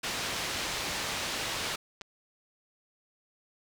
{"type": "low-pass noise", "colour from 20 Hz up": "white", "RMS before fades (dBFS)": -34, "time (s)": [0.03, 1.76], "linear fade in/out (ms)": 10, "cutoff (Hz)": 4800, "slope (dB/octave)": 12}
{"type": "clicks", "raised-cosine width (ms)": 0.2, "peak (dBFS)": -24, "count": 2, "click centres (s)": [2.012, 2.017]}
{"effects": []}